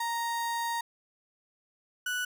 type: tone pair in turn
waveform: 35% pulse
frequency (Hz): 932.3 / 1479.9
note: A#5 / F#6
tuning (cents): 0 / 0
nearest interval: minor sixth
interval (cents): 800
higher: second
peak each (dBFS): -28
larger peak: neither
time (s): 0-0.81 / 2.06-2.25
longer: first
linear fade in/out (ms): 5
effects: none